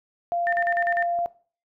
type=tone; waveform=sine; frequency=692 Hz; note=F5; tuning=16 cents flat; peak=-22 dBFS; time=0.32-1.26 s; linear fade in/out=0 ms
type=tone bursts; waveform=sine; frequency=1800 Hz; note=A6; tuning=39 cents sharp; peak=-23 dBFS; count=6; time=0.47-1.025 s; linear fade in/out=0 ms; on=55 ms; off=45 ms
type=clicks; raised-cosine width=1 ms; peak=-36 / -30 dBFS; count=2; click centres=0.586 / 1.189 s
effects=noise-tail reverb RT60 0.4 s tail -19 dB re dry